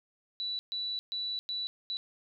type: tone bursts at uneven times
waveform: sine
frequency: 3951 Hz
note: B7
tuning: in tune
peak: -32 dBFS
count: 5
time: 0.4-0.59 / 0.72-0.99 / 1.12-1.39 / 1.49-1.67 / 1.9-1.97 s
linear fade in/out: 0 ms
effects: none